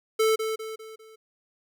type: tone with echo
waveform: square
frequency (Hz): 440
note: A4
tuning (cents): 0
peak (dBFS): -20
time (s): 0.19-0.36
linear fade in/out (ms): 10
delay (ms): 200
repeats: 4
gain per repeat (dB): -7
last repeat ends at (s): 1.16
effects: none